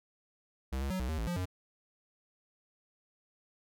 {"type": "tone with pitch steps", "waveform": "square", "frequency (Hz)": [65.9, 68.7, 186.4, 62.8, 79, 55.6, 175.2, 91.5], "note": ["C2", "C#2", "F#3", "B1", "D#2", "A1", "F3", "F#2"], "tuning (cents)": [13, -15, 13, 30, 27, 19, 6, -19], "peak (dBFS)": -33, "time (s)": [0.72, 1.456], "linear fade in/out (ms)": 10, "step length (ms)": 92, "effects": []}